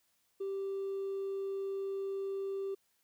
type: tone with hard clipping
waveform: triangle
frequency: 390.9 Hz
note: G4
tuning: 5 cents flat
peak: -34 dBFS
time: 0.4-2.75 s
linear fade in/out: 10 ms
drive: 2 dB
effects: white hiss -75 dBFS RMS until 3.03 s